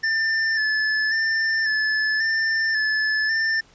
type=tone with vibrato; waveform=square; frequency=1760 Hz; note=A6; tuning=in tune; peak=-20 dBFS; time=0.03-3.61 s; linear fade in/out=10 ms; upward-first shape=square; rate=0.92 Hz; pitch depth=28 cents each way; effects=pink hiss -54 dBFS RMS until 3.74 s + resampled to 16000 Hz